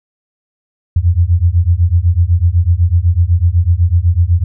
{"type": "beating tone pair", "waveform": "sine", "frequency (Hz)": [82.9, 90.9], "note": ["E2", "F#2"], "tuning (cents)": [10, -30], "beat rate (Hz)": 8, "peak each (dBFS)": -11, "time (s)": [0.96, 4.44], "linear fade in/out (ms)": 5, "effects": []}